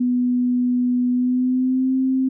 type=tone with pitch glide; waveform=sine; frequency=247.4 to 262 Hz; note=B3 to C4; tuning=+3 to +2 cents; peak=-16 dBFS; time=0-2.29 s; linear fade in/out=10 ms; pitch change=+99 cents; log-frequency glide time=1.1-1.95 s; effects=none